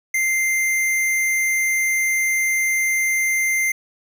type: tone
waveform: square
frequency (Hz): 2090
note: C7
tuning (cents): -2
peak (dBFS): -18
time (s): 0.14-3.72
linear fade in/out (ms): 5
effects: none